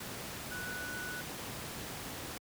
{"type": "tone in noise", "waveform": "sine", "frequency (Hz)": 1480, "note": "F#6", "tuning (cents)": 0, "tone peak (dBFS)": -40, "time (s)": [0.51, 1.21], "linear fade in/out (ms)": 5, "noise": "pink", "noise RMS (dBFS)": -42, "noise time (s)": [0, 2.38], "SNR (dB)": -1, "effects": ["high-pass 80 Hz 12 dB/octave"]}